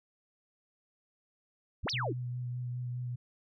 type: exponential two-way sweep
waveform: sine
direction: up then down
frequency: 35.5 to 5820 to 262.9 Hz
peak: -32 dBFS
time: 1.83-2.13 s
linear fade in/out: 10 ms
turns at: 1.9 s
type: tone with vibrato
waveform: sine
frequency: 123.47 Hz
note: B2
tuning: in tune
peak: -34 dBFS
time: 1.93-3.16 s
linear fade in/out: 10 ms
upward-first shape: sine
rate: 4.9 Hz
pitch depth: 16 cents each way
effects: none